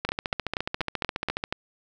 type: two click trains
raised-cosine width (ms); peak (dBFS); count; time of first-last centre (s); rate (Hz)
0.3; -10 / -11; 7 / 21; 0.09-1.525 / 0.05-1.439; 4.18 / 14.4
effects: none